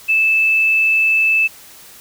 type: tone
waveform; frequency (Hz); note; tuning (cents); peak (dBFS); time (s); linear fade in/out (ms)
sine; 2628; E7; -6; -11; 0.08-1.48; 20
effects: white hiss -41 dBFS RMS until 2 s